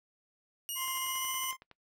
10% pulse tone with pitch glide, 2876 to 2960 Hz, F#7 to F#7, -50 to 0 cents, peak -27 dBFS, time 0.69-1.51 s, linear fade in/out 0 ms, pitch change +50 cents, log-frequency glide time 0.97-1.32 s
25% pulse tone with tremolo, 1046.5 Hz, C6, in tune, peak -32 dBFS, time 0.75-1.57 s, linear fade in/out 50 ms, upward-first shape square, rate 15 Hz, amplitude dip 25%
click train, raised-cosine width 0.3 ms, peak -35 dBFS, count 10, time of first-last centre 0.88-1.713 s, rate 10.8 Hz
effects noise-tail reverb RT60 0.1 s tail -21 dB re dry

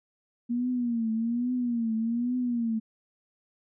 sine tone with vibrato, 235.9 Hz, A#3, 21 cents sharp, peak -25 dBFS, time 0.49-2.8 s, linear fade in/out 20 ms, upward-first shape triangle, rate 1.2 Hz, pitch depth 120 cents each way, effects none

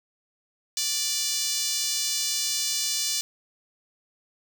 5% pulse tone with high-pass filter, 587.3 Hz, D5, in tune, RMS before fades -27 dBFS, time 0.77-3.21 s, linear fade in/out 2 ms, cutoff 4500 Hz, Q 1, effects none

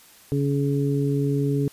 harmonic tone, 140.9 Hz, C#3, 29 cents sharp, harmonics 1 / 2 / 3, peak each -22 / -25 / -27 dBFS, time 0.32-1.68 s, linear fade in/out 0 ms, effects white hiss -51 dBFS RMS until 1.72 s + resampled to 32000 Hz

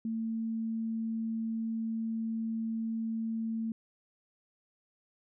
sine tone, 224.8 Hz, A3, 37 cents sharp, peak -31 dBFS, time 0.05-3.72 s, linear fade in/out 2 ms, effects none

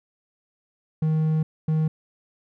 triangle tone bursts at uneven times, 157 Hz, D#3, 16 cents sharp, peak -17 dBFS, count 2, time 1.02-1.43 / 1.68-1.88 s, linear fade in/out 5 ms, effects none

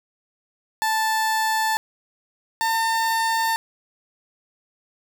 30% pulse tone pair in turn, 880 / 902.7 Hz, A5 / A5, 0 / +44 cents, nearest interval unison, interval 44 cents, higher second, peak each -17 dBFS, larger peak neither, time 0.82-1.77 / 2.61-3.56 s, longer neither, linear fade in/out 0 ms, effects none

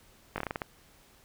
slowing click train, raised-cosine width 0.5 ms, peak -17 dBFS, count 8, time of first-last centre 0.36-0.618 s, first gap 20 ms, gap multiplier 1.2, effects pink hiss -60 dBFS RMS until 1.24 s

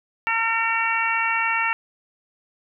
harmonic tone, 454.5 Hz, A#4, 44 cents flat, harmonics 2 / 3 / 4 / 5 / 6, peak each -26 / -26 / -26 / -26 / -26 dBFS, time 0.27-1.73 s, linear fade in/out 0 ms, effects none

